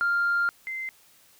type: tone pair in turn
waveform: sine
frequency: 1396.9 / 2075 Hz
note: F6 / C7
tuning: 0 / -15 cents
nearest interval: perfect fifth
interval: 685 cents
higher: second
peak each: -20 / -30 dBFS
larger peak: first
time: 0.01-0.49 / 0.67-0.89 s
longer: first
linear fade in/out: 0 ms
effects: tanh soft clip ceiling -18 dBFS + white hiss -58 dBFS RMS until 1.39 s